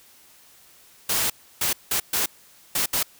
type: noise bursts at uneven times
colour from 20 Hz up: white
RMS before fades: -23 dBFS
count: 6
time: 1.09-1.3 / 1.61-1.73 / 1.91-2 / 2.13-2.26 / 2.75-2.86 / 2.93-3.03 s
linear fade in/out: 5 ms
effects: white hiss -53 dBFS RMS until 3.19 s